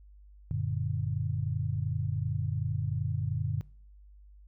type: chord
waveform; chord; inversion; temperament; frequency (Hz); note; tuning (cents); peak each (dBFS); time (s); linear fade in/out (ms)
sine; Gb augmented; none; equal with one note detuned; 93.79 / 116.54 / 146.83; Gb2 / Bb2 / D3; +24 / 0 / 0; -33; 0.51-3.61; 0
effects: noise-tail reverb RT60 0.5 s tail -22 dB re dry + added 50 Hz sine -51 dBFS peak until 4.47 s